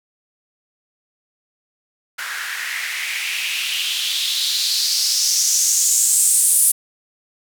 blue noise with band-pass filter sweep, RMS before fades -19 dBFS, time 2.18-6.72 s, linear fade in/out 10 ms, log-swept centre 1500 to 9900 Hz, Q 3.8, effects none

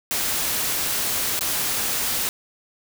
white noise with dropouts, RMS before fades -24 dBFS, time 0.11-2.29 s, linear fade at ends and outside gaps 0 ms, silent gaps 1.392-1.409 s, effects none

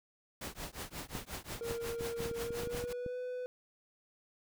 pink noise with tremolo, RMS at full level -40 dBFS, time 0.41-2.93 s, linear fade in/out 5 ms, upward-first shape triangle, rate 5.6 Hz, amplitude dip 100%
clicks, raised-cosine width 3 ms, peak -29 dBFS, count 12, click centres 1.152 / 1.709 / 2.009 / 2.205 / 2.257 / 2.313 / 2.506 / 2.635 / 2.673 / 2.748 / 2.84 / 3.063 s
triangle tone with pitch glide, 466.2 to 499.7 Hz, A#4 to B4, 0 to +20 cents, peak -35 dBFS, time 1.61-3.46 s, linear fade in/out 0 ms, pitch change +120 cents, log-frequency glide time 2.41-3.18 s
effects none

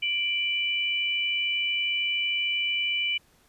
sine tone pair together, 2349 / 2978 Hz, D7 / F#7, 0 / +11 cents, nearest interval major third, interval 411 cents, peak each -27 dBFS, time 0.02-3.18 s, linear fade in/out 10 ms, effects pink hiss -62 dBFS RMS until 3.48 s + resampled to 32000 Hz

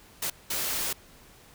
white noise bursts at uneven times, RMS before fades -30 dBFS, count 2, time 0.22-0.3 / 0.5-0.93 s, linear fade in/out 5 ms, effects pink hiss -54 dBFS RMS until 1.54 s

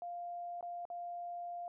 sine tone with dropouts, 698.5 Hz, F5, in tune, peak -40 dBFS, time 0.02-1.68 s, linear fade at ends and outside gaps 1 ms, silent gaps 0.609-0.627 / 0.853-0.901 s, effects none

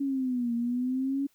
sine exponential two-way sweep, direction down then up, 280.9 to 233.1 to 280.9 Hz, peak -26 dBFS, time 0-1.27 s, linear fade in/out 10 ms, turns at 0.54 s, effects white hiss -68 dBFS RMS until 1.34 s

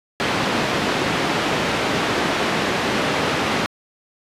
pink band-pass noise, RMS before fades -21 dBFS, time 0.2-3.66 s, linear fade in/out 0 ms, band 180 to 3500 Hz, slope 12 dB/octave, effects resampled to 32000 Hz

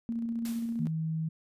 sine tone with tremolo, 231.2 Hz, A#3, 14 cents flat, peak -29 dBFS, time 0.09-0.87 s, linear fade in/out 0 ms, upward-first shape square, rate 15 Hz, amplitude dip 25%
white noise with exponential decay, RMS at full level -41 dBFS, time 0.45-0.91 s, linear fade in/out 2 ms, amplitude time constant 100 ms
sine tone, 159.9 Hz, D#3, 48 cents sharp, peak -29 dBFS, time 0.79-1.29 s, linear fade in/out 10 ms
effects resampled to 32000 Hz

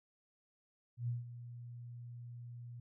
sine tone with ADSR envelope, 120 Hz, B2, 49 cents flat, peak -33 dBFS, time 0.97-2.8 s, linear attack 110 ms, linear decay 160 ms, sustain -13 dB, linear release 4 ms, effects none

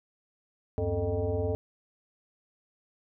sine tone with frequency modulation, 267.7 Hz, C4, 40 cents sharp, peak -26 dBFS, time 0.78-1.55 s, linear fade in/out 0 ms, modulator 172 Hz, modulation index 2, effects none

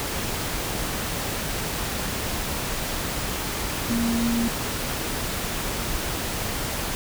sine tone in noise, 233 Hz, A#3, 1 cent flat, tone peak -21 dBFS, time 3.9-4.48 s, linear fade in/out 0 ms, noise pink, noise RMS -28 dBFS, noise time 0-6.95 s, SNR +4 dB, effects none

